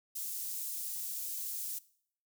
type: high-pass noise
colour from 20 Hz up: white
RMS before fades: -39 dBFS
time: 0.15-1.79 s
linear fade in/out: 10 ms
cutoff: 7300 Hz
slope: 12 dB/octave
effects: noise-tail reverb RT60 0.6 s tail -20 dB re dry